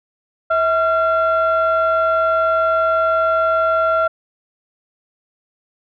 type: tone pair together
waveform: sine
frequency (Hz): 648 / 1373.1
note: E5 / F6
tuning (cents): -30 / -30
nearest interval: octave + minor second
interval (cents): 1300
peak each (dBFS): -15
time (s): 0.5-4.08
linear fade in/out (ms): 10
effects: tanh soft clip ceiling -8 dBFS